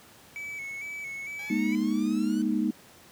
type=tone with vibrato; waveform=triangle; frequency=2247 Hz; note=C#7; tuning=23 cents sharp; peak=-33 dBFS; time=0.36-1.75 s; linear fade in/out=0 ms; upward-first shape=square; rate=2.2 Hz; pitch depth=37 cents each way
type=exponential sweep; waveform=10% pulse; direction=up; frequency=804 to 1525 Hz; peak=-37 dBFS; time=1.39-2.42 s; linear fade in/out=2 ms
type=chord; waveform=sine; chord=Ab suspended second; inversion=none; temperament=equal with one note detuned; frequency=207.7 / 238.7 / 311.1 Hz; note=Ab3 / Bb3 / Eb4; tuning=0 / +41 / 0 cents; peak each=-28 dBFS; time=1.5-2.71 s; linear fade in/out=5 ms
effects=pink hiss -53 dBFS RMS until 3.11 s + high-pass 100 Hz 12 dB/octave